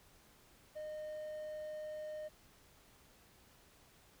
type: tone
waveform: triangle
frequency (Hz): 613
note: D#5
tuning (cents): -26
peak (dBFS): -40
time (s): 0.75-2.29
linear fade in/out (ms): 20
effects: pink hiss -65 dBFS RMS until 4.2 s